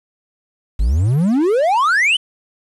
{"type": "exponential sweep", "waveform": "triangle", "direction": "up", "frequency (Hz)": [46.88, 3136], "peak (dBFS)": -10, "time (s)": [0.79, 2.17], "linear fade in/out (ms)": 10, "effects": ["resampled to 24000 Hz", "7-bit"]}